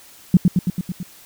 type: tone with echo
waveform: sine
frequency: 180 Hz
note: F#3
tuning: 47 cents flat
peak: -6 dBFS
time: 0.34-0.37 s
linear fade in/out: 2 ms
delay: 110 ms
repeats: 6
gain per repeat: -3 dB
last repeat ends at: 1.03 s
effects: white hiss -46 dBFS RMS until 1.25 s